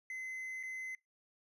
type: tone with dropouts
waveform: triangle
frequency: 2048 Hz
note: C7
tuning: 38 cents flat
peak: -38 dBFS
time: 0.1-0.95 s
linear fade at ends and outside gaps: 2 ms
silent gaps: 0.63-0.634 s
effects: noise-tail reverb RT60 0.2 s tail -25 dB re dry + resampled to 32000 Hz